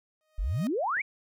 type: tone with exponential growth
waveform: sawtooth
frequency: 622.3 Hz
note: D#5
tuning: in tune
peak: -33 dBFS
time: 0.21-0.67 s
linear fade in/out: 0 ms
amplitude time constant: 99 ms
type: exponential sweep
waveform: sine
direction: up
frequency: 37.28 to 2389 Hz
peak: -26 dBFS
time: 0.38-1.02 s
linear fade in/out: 10 ms
type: clicks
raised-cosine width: 0.5 ms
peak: -35 dBFS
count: 2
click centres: 0.969 / 0.991 s
effects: none